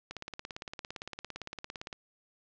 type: click train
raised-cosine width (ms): 0.2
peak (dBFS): -22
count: 33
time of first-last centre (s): 0.11-1.928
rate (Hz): 17.6
effects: low-pass 6000 Hz 12 dB/octave